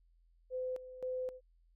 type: tone with tremolo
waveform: sine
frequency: 510 Hz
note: C5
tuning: 44 cents flat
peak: -35 dBFS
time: 0.5-1.41 s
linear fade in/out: 50 ms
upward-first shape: square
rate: 1.9 Hz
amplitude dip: 75%
effects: added 42 Hz sine -65 dBFS peak until 1.75 s